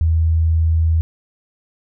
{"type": "tone", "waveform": "sine", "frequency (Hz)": 81.1, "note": "E2", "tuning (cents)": -28, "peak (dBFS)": -12, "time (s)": [0.01, 1.01], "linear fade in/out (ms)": 0, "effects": []}